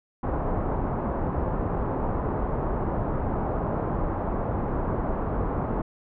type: low-pass noise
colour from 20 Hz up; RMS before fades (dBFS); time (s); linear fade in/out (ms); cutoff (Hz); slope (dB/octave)
pink; -27; 0.23-5.82; 5; 1100; 24
effects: none